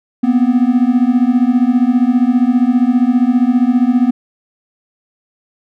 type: beating tone pair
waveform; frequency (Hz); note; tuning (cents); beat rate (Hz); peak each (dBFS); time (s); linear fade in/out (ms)
triangle; 239.8 / 254.8; A#3 / C4; +49 / -46; 15; -10; 0.23-4.11; 10
effects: none